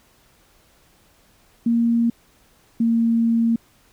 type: tone pair in turn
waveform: sine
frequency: 233.1 / 230 Hz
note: A#3 / A#3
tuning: 0 / -23 cents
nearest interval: unison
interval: 23 cents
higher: first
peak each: -15 / -15 dBFS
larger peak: neither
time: 1.66-2.1 / 2.8-3.56 s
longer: second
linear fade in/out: 5 ms
effects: pink hiss -57 dBFS RMS until 3.92 s